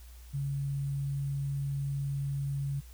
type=tone with sample-and-hold; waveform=sine; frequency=139.3 Hz; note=C#3; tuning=9 cents sharp; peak=-30 dBFS; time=0.33-2.81 s; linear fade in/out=20 ms; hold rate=8820 Hz; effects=added 60 Hz sine -47 dBFS peak until 2.93 s + white hiss -59 dBFS RMS until 2.93 s